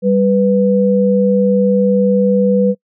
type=tone pair together; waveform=sine; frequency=196 / 493.9 Hz; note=G3 / B4; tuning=0 / 0 cents; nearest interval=octave + major third; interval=1600 cents; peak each=-12 dBFS; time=0.02-2.75 s; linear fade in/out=50 ms; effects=noise-tail reverb RT60 0.1 s tail -26 dB re dry